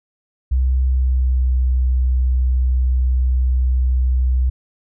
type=tone with pitch glide; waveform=sine; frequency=64.4 to 63.29 Hz; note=C2 to B1; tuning=-27 to +43 cents; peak=-13 dBFS; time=0.51-4.5 s; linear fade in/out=10 ms; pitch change=-30 cents; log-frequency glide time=0.85-1.52 s; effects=none